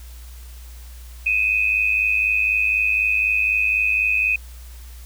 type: tone pair together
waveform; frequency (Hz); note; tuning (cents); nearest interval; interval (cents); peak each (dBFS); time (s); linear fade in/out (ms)
sine; 2496 / 2600; D#7 / E7; +5 / -24; minor second; 71; -18 / -21; 1.26-4.36; 5
effects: added 60 Hz sine -36 dBFS peak until 5.05 s + white hiss -48 dBFS RMS until 5.05 s